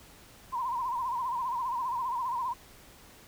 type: tone with vibrato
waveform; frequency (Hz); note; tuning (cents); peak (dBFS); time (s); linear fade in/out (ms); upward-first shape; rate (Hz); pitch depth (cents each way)
sine; 991; B5; +6; -29; 0.52-2.54; 20; sine; 15; 110
effects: pink hiss -54 dBFS RMS until 3.27 s